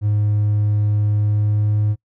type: tone with pitch glide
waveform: triangle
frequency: 104.5 to 105.29 Hz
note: G#2 to G#2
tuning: +11 to +24 cents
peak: -12 dBFS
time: 0.01-1.96 s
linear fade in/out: 50 ms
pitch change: +13 cents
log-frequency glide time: 1.16-1.83 s
effects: noise-tail reverb RT60 0.1 s tail -24 dB re dry + tanh soft clip ceiling -8 dBFS